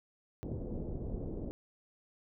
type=low-pass noise; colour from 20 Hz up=pink; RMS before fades=-39 dBFS; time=0.43-1.51 s; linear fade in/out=0 ms; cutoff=490 Hz; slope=24 dB/octave; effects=none